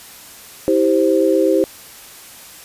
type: chord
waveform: sine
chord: C major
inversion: first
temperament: equal with one note detuned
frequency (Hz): 323.6 / 392 / 523.3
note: E4 / G4 / C5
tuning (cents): -32 / 0 / 0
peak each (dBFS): -16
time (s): 0.68-1.64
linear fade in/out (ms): 0
effects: white hiss -39 dBFS RMS until 2.64 s + resampled to 32000 Hz